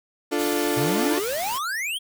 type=chord; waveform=35% pulse; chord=D minor; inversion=none; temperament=equal; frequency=293.7 / 349.2 / 440 Hz; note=D4 / F4 / A4; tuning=0 / 0 / 0 cents; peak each=-24 / -25 / -25 dBFS; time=0.31-1.2 s; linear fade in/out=20 ms
type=noise; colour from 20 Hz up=white; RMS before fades=-33 dBFS; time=0.38-1.59 s; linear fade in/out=20 ms
type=exponential sweep; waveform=square; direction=up; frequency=120 to 3322 Hz; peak=-26 dBFS; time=0.76-1.99 s; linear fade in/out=20 ms
effects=none